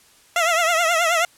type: tone with vibrato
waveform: 15% pulse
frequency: 671 Hz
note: E5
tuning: 31 cents sharp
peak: -10 dBFS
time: 0.36-1.25 s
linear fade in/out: 2 ms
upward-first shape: triangle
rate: 9.4 Hz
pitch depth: 110 cents each way
effects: white hiss -53 dBFS RMS until 1.37 s + low-pass 11000 Hz 12 dB/octave